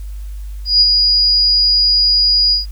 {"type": "tone with ADSR envelope", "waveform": "sine", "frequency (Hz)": 4895, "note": "D#8", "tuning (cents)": -29, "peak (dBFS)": -5, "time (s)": [0.65, 2.66], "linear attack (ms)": 160, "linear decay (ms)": 35, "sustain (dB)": -4, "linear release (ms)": 140, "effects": ["added 50 Hz sine -24 dBFS peak until 2.71 s", "white hiss -49 dBFS RMS until 2.71 s"]}